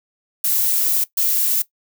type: noise bursts at uneven times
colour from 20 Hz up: violet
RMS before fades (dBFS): -18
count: 2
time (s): 0.44-1.04 / 1.17-1.62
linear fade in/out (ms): 5
effects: noise-tail reverb RT60 0.1 s tail -17 dB re dry